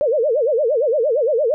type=tone with vibrato; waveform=sine; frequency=524 Hz; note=C5; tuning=2 cents sharp; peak=-14 dBFS; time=0.01-1.54 s; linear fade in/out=0 ms; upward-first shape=sine; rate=8.7 Hz; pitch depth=290 cents each way; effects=none